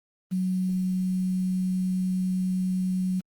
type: tone with quantisation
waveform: sine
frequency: 185 Hz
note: F#3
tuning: in tune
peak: -23 dBFS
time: 0.31-3.21 s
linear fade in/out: 20 ms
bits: 8
effects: Opus 24 kbps